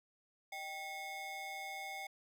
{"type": "ring-modulated tone", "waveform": "square", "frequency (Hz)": 698.5, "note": "F5", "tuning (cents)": 0, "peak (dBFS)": -40, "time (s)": [0.52, 2.07], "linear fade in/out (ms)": 5, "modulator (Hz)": 1480, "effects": []}